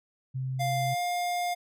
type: tone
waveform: sine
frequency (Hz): 130.81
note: C3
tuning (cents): 0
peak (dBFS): -29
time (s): 0.34-0.95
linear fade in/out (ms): 20
type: tone with pitch glide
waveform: square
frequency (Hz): 698.5 to 707.4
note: F5 to F5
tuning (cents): 0 to +22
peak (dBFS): -28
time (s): 0.59-1.55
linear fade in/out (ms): 20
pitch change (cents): +22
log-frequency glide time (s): 0.86-1
effects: none